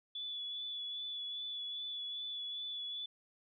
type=tone with vibrato; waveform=sine; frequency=3441 Hz; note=A7; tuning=39 cents flat; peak=-39 dBFS; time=0.15-3.06 s; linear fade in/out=5 ms; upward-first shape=triangle; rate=2.5 Hz; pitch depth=25 cents each way; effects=none